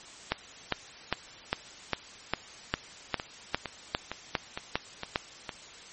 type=two click trains; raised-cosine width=0.3 ms; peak=-9 / -17 dBFS; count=13 / 7; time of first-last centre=0.32-5.159 / 2.74-5.492 s; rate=2.48 / 2.18 Hz; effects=white hiss -48 dBFS RMS until 5.92 s + MP3 32 kbps